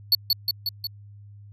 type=tone with echo; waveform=square; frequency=4435 Hz; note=C#8; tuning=in tune; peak=-15 dBFS; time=0.12-0.15 s; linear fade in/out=2 ms; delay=180 ms; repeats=4; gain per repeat=-3 dB; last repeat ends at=0.87 s; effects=added 102 Hz sine -43 dBFS peak until 1.52 s